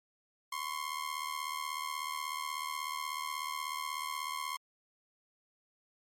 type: ring-modulated tone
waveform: sawtooth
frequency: 1064 Hz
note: C6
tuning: 29 cents sharp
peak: -29 dBFS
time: 0.52-4.57 s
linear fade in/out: 5 ms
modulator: 38.2 Hz
effects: MP3 64 kbps